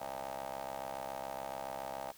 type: ring-modulated tone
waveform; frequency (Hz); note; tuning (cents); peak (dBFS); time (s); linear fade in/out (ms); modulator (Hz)
20% pulse; 67.1; C2; +44; -32; 0-2.12; 10; 731
effects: white hiss -59 dBFS RMS until 2.17 s